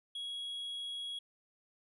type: tone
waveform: triangle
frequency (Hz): 3322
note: G#7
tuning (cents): 0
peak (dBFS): -37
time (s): 0.15-1.19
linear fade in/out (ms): 5
effects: resampled to 24000 Hz